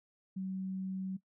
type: tone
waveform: sine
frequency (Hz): 189.3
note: F#3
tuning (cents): +40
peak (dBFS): -35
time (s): 0.36-1.17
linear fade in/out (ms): 10
effects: noise-tail reverb RT60 0.1 s tail -17 dB re dry